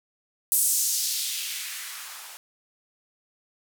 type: noise with band-pass filter sweep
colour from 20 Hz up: violet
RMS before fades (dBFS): -28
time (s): 0.52-2.37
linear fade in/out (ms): 0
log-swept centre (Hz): 10000 to 760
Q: 1.4
effects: none